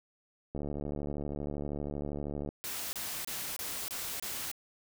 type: click train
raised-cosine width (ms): 2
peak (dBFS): -24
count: 142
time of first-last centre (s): 0.55-2.489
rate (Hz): 72.7
type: noise bursts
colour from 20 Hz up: white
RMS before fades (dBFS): -38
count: 6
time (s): 2.64-4.515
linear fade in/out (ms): 0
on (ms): 290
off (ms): 27
effects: none